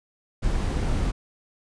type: noise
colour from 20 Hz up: brown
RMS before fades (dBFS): -24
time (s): 0.42-1.12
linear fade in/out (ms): 20
effects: resampled to 22050 Hz